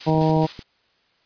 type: noise with tremolo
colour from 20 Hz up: blue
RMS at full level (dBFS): -29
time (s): 0-0.63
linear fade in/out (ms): 10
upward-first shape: square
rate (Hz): 4.8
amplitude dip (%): 50
type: harmonic tone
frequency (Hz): 157.9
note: D#3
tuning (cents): +26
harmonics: 1 / 2 / 3 / 4 / 5 / 6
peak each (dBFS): -19 / -22 / -24 / -25 / -26 / -27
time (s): 0.06-0.47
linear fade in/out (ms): 20
type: clicks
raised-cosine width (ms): 3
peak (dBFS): -23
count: 8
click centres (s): 0.092 / 0.148 / 0.181 / 0.215 / 0.297 / 0.366 / 0.439 / 0.592
effects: white hiss -63 dBFS RMS until 1.25 s + resampled to 11025 Hz